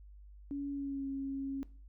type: tone with pitch glide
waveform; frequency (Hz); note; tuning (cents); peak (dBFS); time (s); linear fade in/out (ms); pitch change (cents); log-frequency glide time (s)
sine; 282.1 to 272.5; C#4 to C#4; +30 to -29; -35; 0.51-1.63; 0; -59; 0.7-1.07
effects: noise-tail reverb RT60 0.4 s tail -19 dB re dry + added 50 Hz sine -51 dBFS peak until 1.88 s